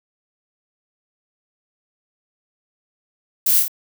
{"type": "noise with echo", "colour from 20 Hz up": "violet", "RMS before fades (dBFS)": -17, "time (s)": [3.46, 3.6], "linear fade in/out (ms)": 5, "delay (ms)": 27, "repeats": 3, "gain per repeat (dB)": -3, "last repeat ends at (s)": 3.681, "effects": []}